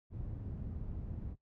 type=low-pass noise; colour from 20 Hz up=white; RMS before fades=-42 dBFS; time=0.1-1.36 s; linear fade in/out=50 ms; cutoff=110 Hz; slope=12 dB/octave; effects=noise-tail reverb RT60 0.1 s tail -17 dB re dry